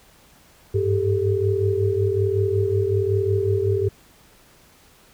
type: tone cluster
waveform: sine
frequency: 98.6 / 104 / 392.4 / 433.6 Hz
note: G2 / G#2 / G4 / A4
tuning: +11 / +3 / +2 / -25 cents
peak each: -23 / -26 / -21 / -26 dBFS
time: 0.74-3.89 s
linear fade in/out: 10 ms
effects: pink hiss -53 dBFS RMS until 5.13 s